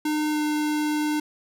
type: tone with pitch glide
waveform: square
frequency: 303.8 to 301.5 Hz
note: D#4 to D4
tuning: -41 to +46 cents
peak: -23 dBFS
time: 0.05-1.2 s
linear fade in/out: 5 ms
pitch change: -13 cents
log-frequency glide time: 0.31-0.39 s
effects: none

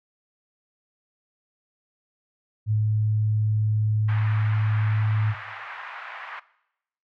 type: tone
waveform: sine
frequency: 107.4 Hz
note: A2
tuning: 41 cents flat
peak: -19 dBFS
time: 2.66-5.35 s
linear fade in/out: 50 ms
type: band-pass noise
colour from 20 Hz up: white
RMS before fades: -38 dBFS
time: 4.08-6.4 s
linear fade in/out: 10 ms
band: 820 to 2000 Hz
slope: 24 dB/octave
effects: noise-tail reverb RT60 0.8 s tail -19 dB re dry

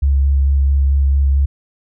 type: tone with vibrato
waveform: sine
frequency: 69 Hz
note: C#2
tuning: 7 cents flat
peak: -10 dBFS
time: 0.02-1.46 s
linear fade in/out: 10 ms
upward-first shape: square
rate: 4.5 Hz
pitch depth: 13 cents each way
effects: none

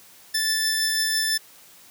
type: tone pair together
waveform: sawtooth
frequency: 1760 / 5274 Hz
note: A6 / E8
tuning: 0 / 0 cents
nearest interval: octave + perfect fifth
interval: 1900 cents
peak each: -21 dBFS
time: 0.34-1.38 s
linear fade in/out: 10 ms
effects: white hiss -50 dBFS RMS until 1.9 s + high-pass 100 Hz 12 dB/octave

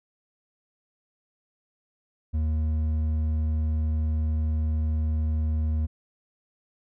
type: tone with hard clipping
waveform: sine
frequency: 77.78 Hz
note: D#2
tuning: in tune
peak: -24 dBFS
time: 2.33-5.87 s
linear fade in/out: 20 ms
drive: 5 dB
effects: none

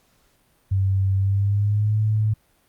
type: tone with pitch glide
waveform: sine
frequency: 96.5 to 107.69 Hz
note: G2 to A2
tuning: -27 to -37 cents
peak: -17 dBFS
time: 0.71-2.34 s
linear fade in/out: 10 ms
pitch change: +190 cents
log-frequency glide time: 1.16-2 s
effects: pink hiss -62 dBFS RMS until 2.68 s + Opus 48 kbps

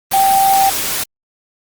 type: tone in noise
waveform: sine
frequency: 780 Hz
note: G5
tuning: 9 cents flat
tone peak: -9 dBFS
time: 0.13-0.7 s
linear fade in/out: 10 ms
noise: white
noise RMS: -19 dBFS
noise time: 0.11-1.04 s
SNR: +7 dB
effects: Opus 24 kbps

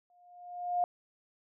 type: tone with exponential growth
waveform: sine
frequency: 710 Hz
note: F5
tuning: 28 cents sharp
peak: -24 dBFS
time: 0.1-0.84 s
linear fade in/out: 1 ms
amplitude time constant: 160 ms
effects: none

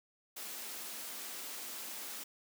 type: high-pass noise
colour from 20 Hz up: white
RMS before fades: -44 dBFS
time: 0.36-2.24 s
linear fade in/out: 10 ms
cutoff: 190 Hz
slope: 48 dB/octave
effects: none

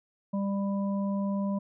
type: harmonic tone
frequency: 198.4 Hz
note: G3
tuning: 21 cents sharp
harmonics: 1 / 3 / 5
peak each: -27 / -37 / -41 dBFS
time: 0.33-1.59 s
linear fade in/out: 10 ms
effects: none

